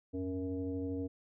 sine tone with frequency modulation, 277.2 Hz, C#4, in tune, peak -34 dBFS, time 0.13-1.08 s, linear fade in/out 20 ms, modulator 189 Hz, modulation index 1, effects none

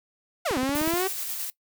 sawtooth exponential two-way sweep, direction down then up, 766 to 249.4 to 388.5 Hz, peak -20 dBFS, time 0.45-1.08 s, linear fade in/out 10 ms, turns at 0.58 s
click train, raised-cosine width 3 ms, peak -22 dBFS, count 8, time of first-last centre 0.51-0.937 s, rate 16.4 Hz
blue noise with tremolo, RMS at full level -31 dBFS, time 0.75-1.5 s, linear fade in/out 0 ms, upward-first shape square, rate 9.3 Hz, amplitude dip 25%
effects noise-tail reverb RT60 0.1 s tail -20 dB re dry

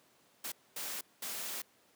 white noise bursts at uneven times, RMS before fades -40 dBFS, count 3, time 0.44-0.52 / 0.76-1.01 / 1.22-1.62 s, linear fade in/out 5 ms, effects pink hiss -67 dBFS RMS until 1.95 s + high-pass 200 Hz 12 dB/octave

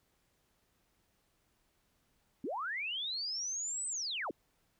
sine linear two-way sweep, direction up then down, 214 to 8210 to 214 Hz, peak -35 dBFS, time 2.44-4.31 s, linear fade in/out 2 ms, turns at 3.87 s, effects pink hiss -75 dBFS RMS until 4.79 s

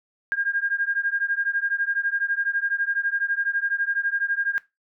sine beating tone pair, 1610 / 1622 Hz, G6 / G#6, +46 / -41 cents, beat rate 12 Hz, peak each -25 dBFS, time 0.32-4.58 s, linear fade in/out 0 ms, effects noise-tail reverb RT60 0.2 s tail -18 dB re dry

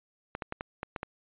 clicks, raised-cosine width 0.5 ms, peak -19 dBFS, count 7, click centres 0.351 / 0.422 / 0.524 / 0.609 / 0.831 / 0.962 / 1.031 s, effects resampled to 8000 Hz

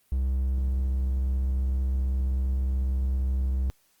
triangle tone, 65.41 Hz, C2, in tune, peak -21 dBFS, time 0.12-3.7 s, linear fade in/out 0 ms, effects white hiss -66 dBFS RMS until 4 s + Opus 32 kbps

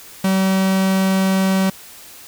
45% pulse tone, 190.9 Hz, G3, 46 cents flat, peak -14 dBFS, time 0.24-1.7 s, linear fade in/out 5 ms, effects white hiss -40 dBFS RMS until 2.27 s

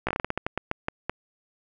slowing click train, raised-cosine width 0.5 ms, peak -11 dBFS, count 14, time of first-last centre 0.07-1.096 s, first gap 16 ms, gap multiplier 1.24, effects none

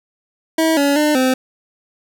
25% pulse tone with pitch steps, 322.1 / 282.9 / 300.6 / 258.6 Hz, E4 / C#4 / D4 / C4, -40 / +35 / +40 / -20 cents, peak -9 dBFS, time 0.58-1.34 s, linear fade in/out 5 ms, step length 190 ms, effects none

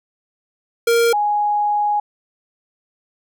square / sine tone pair in turn, 466.2 / 830.7 Hz, A#4 / G#5, 0 / 0 cents, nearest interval minor seventh, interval 1000 cents, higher second, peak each -13 / -15 dBFS, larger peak first, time 0.87-1.13 / 1.13-2 s, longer second, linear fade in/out 5 ms, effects none

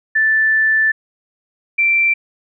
sine tone pair in turn, 1760 / 2349 Hz, A6 / D7, 0 / 0 cents, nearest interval perfect fourth, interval 500 cents, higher second, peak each -11 dBFS, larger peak neither, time 0.15-0.92 / 1.78-2.14 s, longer first, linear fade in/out 10 ms, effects none

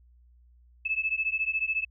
sine beating tone pair, 2603 / 2617 Hz, E7 / E7, -22 / -13 cents, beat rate 14 Hz, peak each -29 dBFS, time 0.85-1.85 s, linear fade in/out 10 ms, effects added 60 Hz sine -55 dBFS peak until 1.9 s

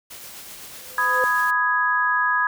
white noise with tremolo, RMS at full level -38 dBFS, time 0.1-1.51 s, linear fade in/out 10 ms, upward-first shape triangle, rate 7.9 Hz, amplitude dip 30%
sine tone with exponential growth, 510 Hz, C5, 44 cents flat, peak -20 dBFS, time 0.78-1.24 s, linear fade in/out 0 ms, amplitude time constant 100 ms
sine chord, G# minor, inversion first, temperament just, 996.7 / 1245.9 / 1661.2 Hz, B5 / D#6 / G#6, +16 / +2 / 0 cents, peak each -23 / -24 / -20 dBFS, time 0.98-2.47 s, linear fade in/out 2 ms
effects none

